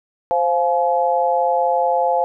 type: chord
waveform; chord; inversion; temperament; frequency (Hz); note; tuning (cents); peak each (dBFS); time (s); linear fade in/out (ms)
sine; F minor; second; equal with one note detuned; 523.3 / 698.5 / 850; C5 / F5 / Ab5; 0 / 0 / +40; -19; 0.31-2.24; 0
effects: none